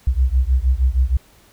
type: beating tone pair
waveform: sine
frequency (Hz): 61.3 / 67.7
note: B1 / C#2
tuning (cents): -12 / -40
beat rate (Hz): 6.4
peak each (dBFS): -16 / -17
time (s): 0.07-1.17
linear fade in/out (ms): 5
effects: pink hiss -52 dBFS RMS until 1.52 s